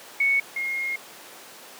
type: tone pair in turn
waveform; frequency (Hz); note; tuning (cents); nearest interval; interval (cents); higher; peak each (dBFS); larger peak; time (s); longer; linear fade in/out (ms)
sine; 2217 / 2144; C#7 / C7; 0 / +42; minor second; 58; first; -18 / -25; first; 0.2-0.4 / 0.56-0.96; second; 5
effects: pink hiss -43 dBFS RMS until 1.79 s + high-pass 400 Hz 12 dB/octave